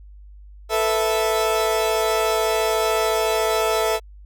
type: chord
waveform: 30% pulse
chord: A suspended second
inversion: none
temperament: equal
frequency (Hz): 440 / 493.9 / 659.3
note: A4 / B4 / E5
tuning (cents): 0 / 0 / 0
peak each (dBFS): -19 / -25 / -19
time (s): 0.69-4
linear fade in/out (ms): 50
effects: added 50 Hz sine -40 dBFS peak until 4.25 s